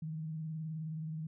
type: tone with vibrato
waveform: sine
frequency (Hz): 157.9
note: D#3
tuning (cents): +26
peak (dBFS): -37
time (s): 0.02-1.27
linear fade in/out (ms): 5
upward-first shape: sine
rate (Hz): 19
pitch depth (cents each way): 48
effects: none